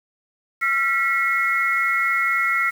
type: tone cluster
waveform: sine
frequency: 1359 / 1946 / 2170 Hz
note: F6 / B6 / C#7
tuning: -48 / -26 / -37 cents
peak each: -22 dBFS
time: 0.61-2.71 s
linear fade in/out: 20 ms
effects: 7-bit